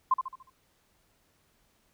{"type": "tone with echo", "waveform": "sine", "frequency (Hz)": 1046.5, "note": "C6", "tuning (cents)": 0, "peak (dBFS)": -19, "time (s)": [0.11, 0.14], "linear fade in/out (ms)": 5, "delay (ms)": 72, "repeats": 5, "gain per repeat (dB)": -7, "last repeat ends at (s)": 0.5, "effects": ["pink hiss -69 dBFS RMS until 1.93 s"]}